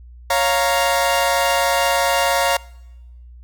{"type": "chord", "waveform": "sawtooth", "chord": "Bb minor", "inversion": "first", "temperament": "equal", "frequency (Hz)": [554.4, 698.5, 932.3], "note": ["Db5", "F5", "Bb5"], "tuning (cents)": [0, 0, 0], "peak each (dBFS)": -16, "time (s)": [0.3, 2.57], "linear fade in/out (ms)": 5, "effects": ["noise-tail reverb RT60 1.0 s tail -24 dB re dry", "added 60 Hz sine -38 dBFS peak until 3.43 s"]}